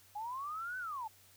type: linear two-way sweep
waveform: sine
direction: up then down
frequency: 809 to 1529 to 835 Hz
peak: -38 dBFS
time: 0.15-1.08 s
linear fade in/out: 10 ms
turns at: 0.78 s
effects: added 95 Hz sine -69 dBFS peak until 1.36 s + white hiss -63 dBFS RMS until 1.36 s